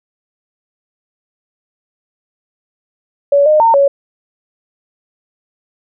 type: tone with pitch steps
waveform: sine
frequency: 567 / 612 / 912 / 559 Hz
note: C#5 / D#5 / A#5 / C#5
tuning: +39 / -29 / -38 / +14 cents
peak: -6 dBFS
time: 3.32-3.88 s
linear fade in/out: 5 ms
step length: 140 ms
effects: none